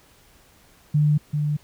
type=tone pair in turn; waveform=sine; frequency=149.4 / 148.7 Hz; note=D3 / D3; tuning=+30 / +22 cents; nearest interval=unison; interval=8 cents; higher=first; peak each=-15 / -20 dBFS; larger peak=first; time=0.94-1.18 / 1.33-1.57 s; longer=neither; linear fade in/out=10 ms; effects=pink hiss -55 dBFS RMS until 1.63 s